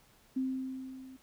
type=tone with level ramp; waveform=sine; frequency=261.6 Hz; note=C4; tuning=in tune; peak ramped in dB=-28 to -48 dBFS; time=0.36-1.17 s; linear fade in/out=10 ms; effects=pink hiss -64 dBFS RMS until 1.22 s